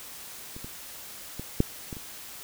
clicks, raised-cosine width 3 ms, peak -28 / -26 / -22 / -7 / -23 / -28 dBFS, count 6, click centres 0.565 / 0.645 / 1.396 / 1.604 / 1.928 / 1.968 s, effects white hiss -43 dBFS RMS until 2.43 s

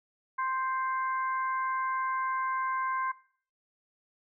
harmonic tone, 523.3 Hz, C5, in tune, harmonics 2 / 3 / 4, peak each -29 / -36 / -42 dBFS, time 0.38-3.12 s, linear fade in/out 10 ms, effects noise-tail reverb RT60 0.5 s tail -19 dB re dry

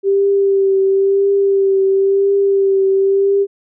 sine tone with vibrato, 392 Hz, G4, in tune, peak -10 dBFS, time 0.03-3.47 s, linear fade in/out 50 ms, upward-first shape triangle, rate 0.97 Hz, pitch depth 29 cents each way, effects none

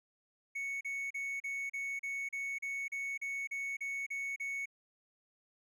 triangle tone bursts, 2217 Hz, C#7, in tune, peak -34 dBFS, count 14, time 0.55-4.658 s, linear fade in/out 10 ms, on 260 ms, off 36 ms, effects none

